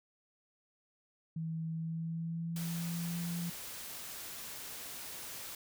sine tone with pitch glide, 162 to 171.63 Hz, E3 to F3, -30 to -30 cents, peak -35 dBFS, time 1.36-3.5 s, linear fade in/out 5 ms, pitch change +100 cents, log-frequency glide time 1.7-3.27 s
white noise, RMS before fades -45 dBFS, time 2.56-5.55 s, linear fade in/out 2 ms
effects none

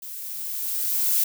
violet noise with level ramp, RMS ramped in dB -37 to -20 dBFS, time 0.02-1.24 s, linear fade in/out 5 ms, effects none

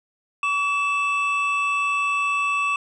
triangle tone pair together, 1138.8 / 2639 Hz, C#6 / E7, +46 / +1 cents, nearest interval octave + minor third, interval 1455 cents, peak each -21 dBFS, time 0.43-2.76 s, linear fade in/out 2 ms, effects resampled to 24000 Hz

